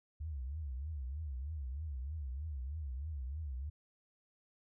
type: tone with vibrato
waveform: sine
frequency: 70.9 Hz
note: C#2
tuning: 40 cents sharp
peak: -38 dBFS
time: 0.2-3.7 s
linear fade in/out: 10 ms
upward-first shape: triangle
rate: 3.2 Hz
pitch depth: 260 cents each way
effects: none